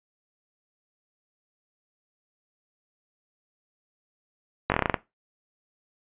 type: slowing click train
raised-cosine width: 0.5 ms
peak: -6 dBFS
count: 9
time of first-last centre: 4.7-4.942 s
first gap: 19 ms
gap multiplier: 1.13
effects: noise-tail reverb RT60 0.2 s tail -17 dB re dry + resampled to 8000 Hz